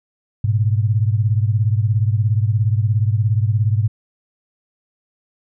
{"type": "beating tone pair", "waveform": "sine", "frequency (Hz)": [103.83, 120.83], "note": ["G#2", "B2"], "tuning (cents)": [0, -37], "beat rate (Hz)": 17, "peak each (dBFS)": [-15, -19], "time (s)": [0.44, 3.88], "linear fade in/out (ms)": 5, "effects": []}